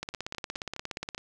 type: two click trains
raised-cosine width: 0.2 ms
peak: -21 / -17 dBFS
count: 6 / 20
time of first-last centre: 0.14-1.18 / 0.03-1.148 s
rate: 4.81 / 17 Hz
effects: none